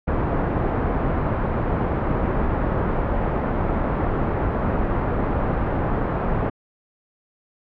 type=low-pass noise; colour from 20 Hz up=pink; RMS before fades=-22 dBFS; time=0.07-6.5 s; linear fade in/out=10 ms; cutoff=1200 Hz; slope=12 dB/octave; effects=low-pass 2000 Hz 12 dB/octave